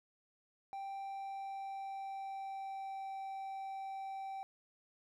triangle tone with pitch glide, 784 to 776.3 Hz, G5 to G5, 0 to -17 cents, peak -39 dBFS, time 0.73-4.43 s, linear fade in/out 0 ms, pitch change -17 cents, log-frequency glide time 0.99-3.14 s, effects none

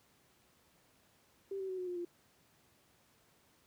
sine tone with pitch steps, 391.6 / 382.4 / 373.5 / 364.7 / 356.2 / 347.9 Hz, G4 / G4 / F#4 / F#4 / F4 / F4, -2 / -43 / +16 / -25 / +34 / -7 cents, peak -37 dBFS, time 1.51-2.05 s, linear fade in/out 5 ms, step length 90 ms, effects pink hiss -69 dBFS RMS until 3.66 s + high-pass 80 Hz 12 dB/octave

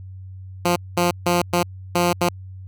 10% pulse tone bursts at uneven times, 175 Hz, F3, 4 cents sharp, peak -8 dBFS, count 6, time 0.65-0.76 / 0.97-1.11 / 1.26-1.42 / 1.53-1.63 / 1.95-2.13 / 2.21-2.29 s, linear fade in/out 5 ms, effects added 94 Hz sine -34 dBFS peak until 2.67 s

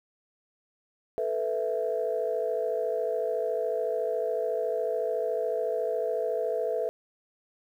sine chord, A suspended second, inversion none, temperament equal, 440 / 493.9 / 659.3 Hz, A4 / B4 / E5, 0 / 0 / 0 cents, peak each -30 dBFS, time 1.18-6.89 s, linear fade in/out 0 ms, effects tanh soft clip ceiling -17 dBFS + 10-bit

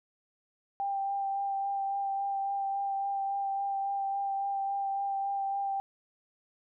sine tone with vibrato, 790 Hz, G5, 13 cents sharp, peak -29 dBFS, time 0.8-5.8 s, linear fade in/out 0 ms, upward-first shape sine, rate 3.6 Hz, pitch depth 14 cents each way, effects none

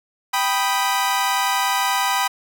sawtooth chord, G augmented, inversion none, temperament equal, 784 / 987.8 / 1244.5 Hz, G5 / B5 / D#6, 0 / 0 / 0 cents, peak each -19 / -17 / -22 dBFS, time 0.33-2.28 s, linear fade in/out 10 ms, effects none

